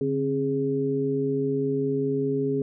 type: tone cluster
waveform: sine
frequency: 143.6 / 268.4 / 413.7 Hz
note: D3 / C4 / G#4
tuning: -39 / +44 / -7 cents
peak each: -30 / -27 / -25 dBFS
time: 0.01-2.62 s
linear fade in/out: 2 ms
effects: none